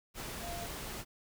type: tone in noise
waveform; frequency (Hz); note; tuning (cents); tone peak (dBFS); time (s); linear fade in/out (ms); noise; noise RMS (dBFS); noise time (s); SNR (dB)
sine; 691; F5; -19; -42; 0.4-0.68; 50; pink; -42; 0.14-1.05; -3
effects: none